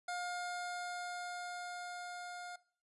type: tone with level ramp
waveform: 25% pulse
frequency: 711 Hz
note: F5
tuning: 31 cents sharp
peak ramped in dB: -34 to -41 dBFS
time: 0.08-2.56 s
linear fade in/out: 5 ms
effects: noise-tail reverb RT60 0.5 s tail -21 dB re dry + resampled to 24000 Hz